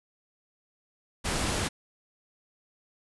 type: noise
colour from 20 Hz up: pink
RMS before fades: -29 dBFS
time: 1.24-1.69 s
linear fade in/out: 20 ms
effects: resampled to 24000 Hz